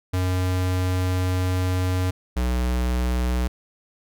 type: tone pair in turn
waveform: square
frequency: 91.8 / 61.66 Hz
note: F#2 / B1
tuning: -13 / -2 cents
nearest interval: perfect fifth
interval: 689 cents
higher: first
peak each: -21 dBFS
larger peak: neither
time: 0.13-2.11 / 2.36-3.48 s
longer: first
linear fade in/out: 10 ms
effects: none